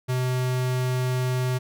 square tone, 127.2 Hz, C3, 48 cents flat, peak -23 dBFS, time 0.08-1.59 s, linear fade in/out 20 ms, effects none

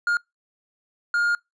triangle tone bursts at uneven times, 1417 Hz, F6, 25 cents sharp, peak -17 dBFS, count 2, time 0.07-0.17 / 1.14-1.35 s, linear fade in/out 2 ms, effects noise-tail reverb RT60 0.2 s tail -26 dB re dry + resampled to 22050 Hz

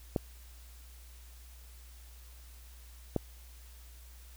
clicks, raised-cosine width 2 ms, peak -15 dBFS, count 2, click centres 0.162 / 3.163 s, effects added 60 Hz sine -50 dBFS peak until 4.36 s + white hiss -59 dBFS RMS until 4.36 s

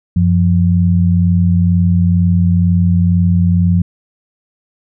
sine tone pair together, 92.5 / 174.61 Hz, F#2 / F3, 0 / 0 cents, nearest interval major seventh, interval 1100 cents, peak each -11 dBFS, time 0.16-3.82 s, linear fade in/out 5 ms, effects none

